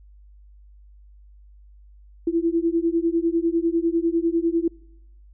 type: beating tone pair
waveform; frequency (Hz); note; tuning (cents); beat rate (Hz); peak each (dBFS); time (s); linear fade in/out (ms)
sine; 329.6 / 339.6; E4 / F4; 0 / -48; 10; -22; 2.27-4.68; 5
effects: noise-tail reverb RT60 1.0 s tail -26 dB re dry + added 50 Hz sine -46 dBFS peak until 5.33 s